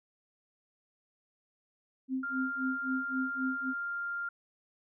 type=tone with tremolo; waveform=sine; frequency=261.6 Hz; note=C4; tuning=in tune; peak=-29 dBFS; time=2.08-3.74 s; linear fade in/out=50 ms; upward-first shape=sine; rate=3.8 Hz; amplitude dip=100%
type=tone; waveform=sine; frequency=1397 Hz; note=F6; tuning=in tune; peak=-33 dBFS; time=2.23-4.29 s; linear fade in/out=5 ms
effects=none